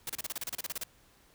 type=noise bursts; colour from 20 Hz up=white; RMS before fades=-36 dBFS; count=14; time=0.07-0.836 s; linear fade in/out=2 ms; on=25 ms; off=32 ms; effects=pink hiss -63 dBFS RMS until 1.34 s